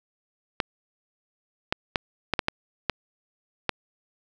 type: clicks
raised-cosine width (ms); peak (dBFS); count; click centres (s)
0.3; -6; 8; 0.602 / 1.725 / 1.958 / 2.337 / 2.392 / 2.484 / 2.897 / 3.693
effects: none